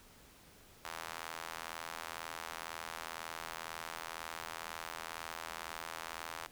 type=tone with high-pass filter; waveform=square; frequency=41.01 Hz; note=E1; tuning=8 cents flat; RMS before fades=-45 dBFS; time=0.84-6.47 s; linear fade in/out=10 ms; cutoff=1000 Hz; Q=1.2; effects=pink hiss -60 dBFS RMS until 6.51 s